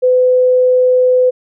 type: tone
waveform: sine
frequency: 505 Hz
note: B4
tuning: 39 cents sharp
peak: -7 dBFS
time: 0.02-1.31 s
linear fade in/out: 20 ms
effects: none